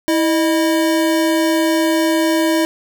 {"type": "tone pair together", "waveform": "square", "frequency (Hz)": [325.8, 615], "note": ["E4", "D#5"], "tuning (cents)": [-20, -20], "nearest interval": "major seventh", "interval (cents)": 1100, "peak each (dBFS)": [-15, -20], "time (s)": [0.08, 2.65], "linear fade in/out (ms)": 0, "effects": []}